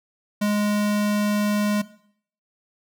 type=tone; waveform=square; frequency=207.7 Hz; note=G#3; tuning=in tune; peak=-20 dBFS; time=0.41-1.82 s; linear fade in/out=10 ms; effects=noise-tail reverb RT60 0.6 s tail -17 dB re dry